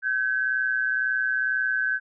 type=tone pair together; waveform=sine; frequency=1539.2 / 1661.2 Hz; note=G6 / G#6; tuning=-32 / 0 cents; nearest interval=minor second; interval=132 cents; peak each=-23 / -28 dBFS; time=0.02-2 s; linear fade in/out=50 ms; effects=none